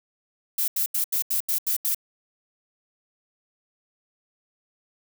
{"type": "noise bursts", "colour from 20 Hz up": "violet", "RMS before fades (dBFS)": -24, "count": 8, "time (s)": [0.58, 1.947], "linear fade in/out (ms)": 5, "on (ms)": 100, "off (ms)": 81, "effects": []}